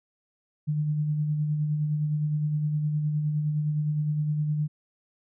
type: tone with tremolo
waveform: sine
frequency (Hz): 150.7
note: D3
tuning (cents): +45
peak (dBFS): -22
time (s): 0.67-4.68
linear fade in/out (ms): 20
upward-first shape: sine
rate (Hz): 9.7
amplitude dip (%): 35
effects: none